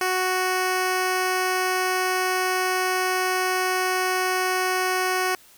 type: tone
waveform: 10% pulse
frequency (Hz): 370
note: F#4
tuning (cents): 0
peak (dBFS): -13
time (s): 0.01-5.35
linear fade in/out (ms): 2
effects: white hiss -52 dBFS RMS until 5.57 s

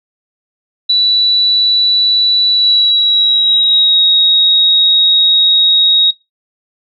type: tone with pitch glide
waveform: sine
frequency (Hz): 3951 to 3777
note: B7 to A#7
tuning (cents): 0 to +22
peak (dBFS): -7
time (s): 0.89-6.11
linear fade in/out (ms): 10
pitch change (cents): -78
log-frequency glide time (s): 2.5-4.01
effects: noise-tail reverb RT60 0.2 s tail -17 dB re dry

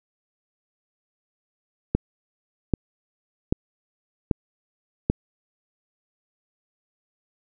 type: click train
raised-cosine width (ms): 3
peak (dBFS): -6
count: 5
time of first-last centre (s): 1.95-5.1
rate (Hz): 1.27
effects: none

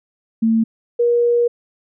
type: tone pair in turn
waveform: sine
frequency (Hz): 224.9 / 476.5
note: A3 / A#4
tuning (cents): +38 / +38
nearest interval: octave + minor second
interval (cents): 1300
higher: second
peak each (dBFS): -12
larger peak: neither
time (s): 0.42-0.64 / 0.99-1.48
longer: second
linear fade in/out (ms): 10
effects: none

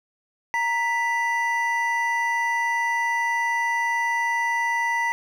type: tone pair together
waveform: triangle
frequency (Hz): 932.3 / 1975.5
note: A#5 / B6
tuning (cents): 0 / 0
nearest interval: octave + minor second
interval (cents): 1300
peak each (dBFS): -22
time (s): 0.54-5.12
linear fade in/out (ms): 0
effects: none

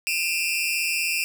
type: tone cluster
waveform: sawtooth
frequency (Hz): 2403 / 2578 / 2734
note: D7 / E7 / F7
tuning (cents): +39 / -39 / -37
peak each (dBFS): -24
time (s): 0.07-1.24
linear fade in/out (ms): 0
effects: none

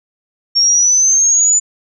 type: exponential sweep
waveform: sine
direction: up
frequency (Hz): 5500 to 7040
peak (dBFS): -8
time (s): 0.55-1.6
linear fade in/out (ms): 20
effects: none

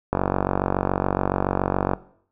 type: click train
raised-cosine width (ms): 1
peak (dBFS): -6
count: 86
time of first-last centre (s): 0.13-1.935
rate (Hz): 47.1
effects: noise-tail reverb RT60 0.6 s tail -18 dB re dry

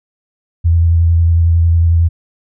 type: tone with vibrato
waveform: sine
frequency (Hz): 83.8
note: E2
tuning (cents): +29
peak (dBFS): -7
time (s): 0.64-2.09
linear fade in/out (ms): 20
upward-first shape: square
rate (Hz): 11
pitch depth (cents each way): 17
effects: none

